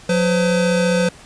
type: tone pair together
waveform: square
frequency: 180.96 / 508 Hz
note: F#3 / B4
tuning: -38 / +49 cents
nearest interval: octave + tritone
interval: 1787 cents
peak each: -18 dBFS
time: 0.09-1.09 s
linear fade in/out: 5 ms
effects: pink hiss -43 dBFS RMS until 1.25 s + resampled to 22050 Hz